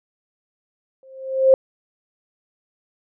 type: tone with exponential growth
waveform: sine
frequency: 529 Hz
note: C5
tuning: 19 cents sharp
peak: -6 dBFS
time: 1.03-1.54 s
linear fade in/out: 1 ms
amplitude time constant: 110 ms
effects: none